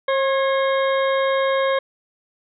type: harmonic tone with a mistuned harmonic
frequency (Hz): 538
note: C5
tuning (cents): +48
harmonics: 1 / 2 / 3 / 4 / 6 / 7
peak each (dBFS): -18 / -24 / -28 / -30 / -34 / -35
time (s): 0.08-1.79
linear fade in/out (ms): 5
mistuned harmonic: 3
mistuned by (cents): +43
effects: none